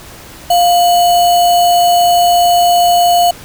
sine tone with sample-and-hold, 701 Hz, F5, 6 cents sharp, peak -6 dBFS, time 0.5-3.31 s, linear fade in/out 5 ms, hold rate 3675 Hz, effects pink hiss -34 dBFS RMS until 3.44 s

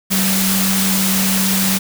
sine tone in noise, 191.6 Hz, G3, 39 cents flat, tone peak -17 dBFS, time 0.1-1.79 s, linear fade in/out 20 ms, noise white, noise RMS -18 dBFS, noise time 0.1-1.79 s, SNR -2 dB, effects none

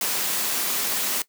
white high-pass noise, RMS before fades -25 dBFS, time 0.01-1.22 s, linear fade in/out 2 ms, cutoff 170 Hz, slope 24 dB/octave, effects noise-tail reverb RT60 0.1 s tail -18 dB re dry

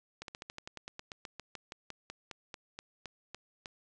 slowing click train, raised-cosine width 0.2 ms, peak -25 dBFS, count 23, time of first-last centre 0.22-3.658 s, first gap 62 ms, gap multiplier 1.08, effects resampled to 22050 Hz

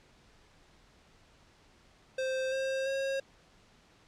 square tone with pitch steps, 523.3 / 532.4 / 541.8 Hz, C5 / C5 / C#5, 0 / +30 / -40 cents, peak -31 dBFS, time 2.18-3.2 s, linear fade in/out 5 ms, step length 340 ms, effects pink hiss -62 dBFS RMS until 4.07 s + low-pass 6000 Hz 12 dB/octave

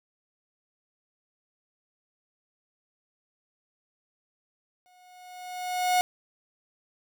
45% pulse tone with exponential growth, 727 Hz, F#5, 31 cents flat, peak -19 dBFS, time 4.86-6.01 s, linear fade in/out 0 ms, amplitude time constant 250 ms, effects none

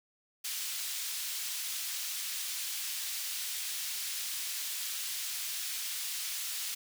pink high-pass noise, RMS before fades -37 dBFS, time 0.44-6.75 s, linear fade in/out 10 ms, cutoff 3300 Hz, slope 12 dB/octave, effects none

